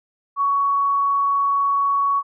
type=tone; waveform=sine; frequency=1119 Hz; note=C#6; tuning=16 cents sharp; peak=-16 dBFS; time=0.36-2.23 s; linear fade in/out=50 ms; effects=none